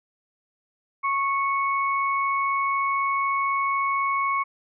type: tone pair together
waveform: sine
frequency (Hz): 1100 / 2214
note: C#6 / C#7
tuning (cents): -14 / -3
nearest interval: octave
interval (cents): 1211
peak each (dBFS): -22 / -28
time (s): 1.03-4.44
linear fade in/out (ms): 20
effects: none